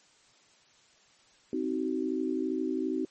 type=chord; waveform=sine; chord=C diminished; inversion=none; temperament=just; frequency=261.6 / 314 / 376.7 Hz; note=C4 / Eb4 / Gb4; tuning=0 / +16 / +31 cents; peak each=-32 / -32 / -33 dBFS; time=1.53-3.05 s; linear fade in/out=2 ms; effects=white hiss -62 dBFS RMS until 3.1 s + MP3 32 kbps